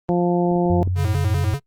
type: harmonic tone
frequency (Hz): 175.4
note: F3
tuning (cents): +8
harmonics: 1 / 2 / 3 / 4 / 5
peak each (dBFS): -19 / -20 / -26 / -25 / -30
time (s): 0.09-0.83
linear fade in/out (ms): 0
type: clicks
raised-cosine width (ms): 3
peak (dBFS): -25 / -26 / -26 / -16 / -16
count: 5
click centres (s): 0.515 / 0.559 / 0.658 / 0.808 / 0.875
type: tone with pitch glide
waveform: sine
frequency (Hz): 91.5 to 90.66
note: F#2 to F#2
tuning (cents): -19 to -35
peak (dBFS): -19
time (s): 0.7-1.54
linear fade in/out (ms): 0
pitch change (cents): -16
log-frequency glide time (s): 0.93-1.29
type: tone with vibrato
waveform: square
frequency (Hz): 123.47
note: B2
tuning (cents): 0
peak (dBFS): -22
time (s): 0.95-1.6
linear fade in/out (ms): 50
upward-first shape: square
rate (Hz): 5.1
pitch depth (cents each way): 230
effects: noise-tail reverb RT60 0.1 s tail -26 dB re dry + Opus 24 kbps